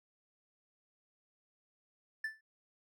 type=tone with exponential decay; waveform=triangle; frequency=1760 Hz; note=A6; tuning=in tune; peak=-30 dBFS; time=2.24-2.41 s; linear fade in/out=5 ms; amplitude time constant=36 ms; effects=none